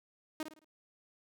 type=tone with echo; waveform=sawtooth; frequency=311.1 Hz; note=D#4; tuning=in tune; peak=-31 dBFS; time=0.4-0.43 s; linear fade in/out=2 ms; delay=54 ms; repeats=4; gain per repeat=-8 dB; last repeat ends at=0.646 s; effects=none